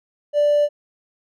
triangle tone with hard clipping, 587 Hz, D5, 1 cent flat, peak -14 dBFS, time 0.33-0.69 s, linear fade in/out 50 ms, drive 4 dB, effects none

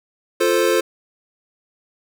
square chord, F major, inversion none, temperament equal, 349.2 / 440 / 523.3 Hz, F4 / A4 / C5, 0 / 0 / 0 cents, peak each -20 dBFS, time 0.4-0.81 s, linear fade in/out 10 ms, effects none

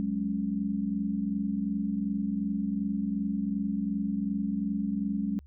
sine chord, F# suspended second, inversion none, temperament equal, 185 / 207.7 / 277.2 Hz, F#3 / G#3 / C#4, 0 / 0 / 0 cents, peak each -34 / -29 / -34 dBFS, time 0-5.39 s, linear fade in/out 0 ms, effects added 71 Hz sine -49 dBFS peak until 5.46 s

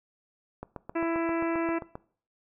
click train, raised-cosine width 1 ms, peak -23 dBFS, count 11, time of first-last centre 0.63-1.955 s, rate 7.55 Hz
harmonic tone, 332.4 Hz, E4, 15 cents sharp, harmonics 1 / 2 / 3 / 4 / 5 / 6 / 7 / 8, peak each -27 / -33 / -37 / -39 / -41 / -43 / -44 / -45 dBFS, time 0.95-1.79 s, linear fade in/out 10 ms
effects noise-tail reverb RT60 0.5 s tail -20 dB re dry

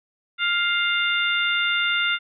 harmonic tone with a mistuned harmonic, 700 Hz, F5, 4 cents sharp, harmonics 2 / 3 / 4 / 5, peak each -23 / -25 / -26 / -27 dBFS, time 0.38-2.19 s, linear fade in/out 50 ms, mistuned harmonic 5, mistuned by +37 cents, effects none

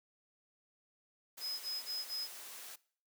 white noise, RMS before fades -49 dBFS, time 1.37-2.76 s, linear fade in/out 10 ms
sine tone bursts, 5070 Hz, D#8, 32 cents sharp, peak -36 dBFS, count 4, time 1.4-2.281 s, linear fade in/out 50 ms, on 200 ms, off 27 ms
effects noise-tail reverb RT60 0.5 s tail -21 dB re dry + high-pass 400 Hz 12 dB/octave

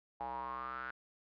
square tone with band-pass filter sweep, 63.3 Hz, B1, 43 cents sharp, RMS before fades -42 dBFS, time 0.2-0.91 s, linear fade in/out 5 ms, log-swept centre 820 to 1500 Hz, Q 8.3, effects resampled to 11025 Hz

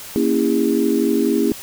sine chord, A# half-diminished seventh, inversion none, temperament equal with one note detuned, 233.1 / 277.2 / 329.6 / 405.8 Hz, A#3 / C#4 / E4 / G#4, 0 / 0 / 0 / -40 cents, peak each -20 dBFS, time 0.16-1.52 s, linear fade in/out 0 ms, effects white hiss -35 dBFS RMS until 1.62 s

